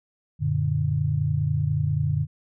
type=chord; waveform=sine; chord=Gb augmented; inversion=none; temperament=equal; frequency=92.5 / 116.54 / 146.83 Hz; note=Gb2 / Bb2 / D3; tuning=0 / 0 / 0 cents; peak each=-27 / -27 / -23 dBFS; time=0.39-2.27 s; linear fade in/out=50 ms; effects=none